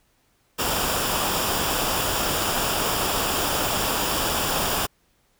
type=noise with comb filter; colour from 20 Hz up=pink; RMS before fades=-24 dBFS; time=0.58-4.87 s; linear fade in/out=20 ms; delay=0.48 ms; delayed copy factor=-0.55; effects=pink hiss -65 dBFS RMS until 5.39 s